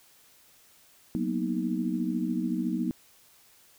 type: chord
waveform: sine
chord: B major seventh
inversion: second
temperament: equal with one note detuned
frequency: 185 / 233.1 / 246.9 / 314 Hz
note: F#3 / A#3 / B3 / D#4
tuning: 0 / 0 / 0 / +16 cents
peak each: -32 dBFS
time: 1.15-2.91 s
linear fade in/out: 0 ms
effects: white hiss -59 dBFS RMS until 3.78 s